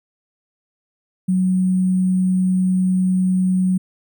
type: tone with sample-and-hold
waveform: sine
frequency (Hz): 185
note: F#3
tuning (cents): 0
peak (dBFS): -14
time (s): 1.28-3.78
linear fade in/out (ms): 10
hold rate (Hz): 8820
effects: none